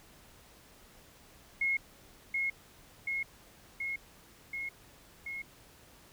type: tone with echo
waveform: sine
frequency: 2163 Hz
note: C#7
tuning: 43 cents flat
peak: -27 dBFS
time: 1.61-1.77 s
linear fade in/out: 5 ms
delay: 730 ms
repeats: 5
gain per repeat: -2 dB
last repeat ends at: 5.42 s
effects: pink hiss -58 dBFS RMS until 6.12 s